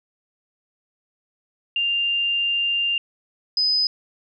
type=tone pair in turn; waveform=sine; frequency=2794 / 5017 Hz; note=F7 / D#8; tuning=0 / +13 cents; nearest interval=minor seventh; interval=1013 cents; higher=second; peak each=-19 / -17 dBFS; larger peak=second; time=1.76-2.98 / 3.57-3.87 s; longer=first; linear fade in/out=2 ms; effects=none